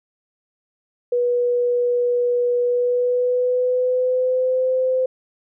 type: tone with pitch glide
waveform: sine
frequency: 486.8 to 515.2 Hz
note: B4 to C5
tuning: -25 to -27 cents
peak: -16 dBFS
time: 1.12-5.06 s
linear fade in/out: 5 ms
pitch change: +98 cents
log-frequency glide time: 2.61-4.71 s
effects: none